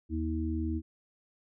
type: harmonic tone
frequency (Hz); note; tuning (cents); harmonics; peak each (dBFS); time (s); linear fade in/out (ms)
80; D#2; +49; 1 / 3 / 4; -32 / -36 / -34; 0.09-0.82; 50
effects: none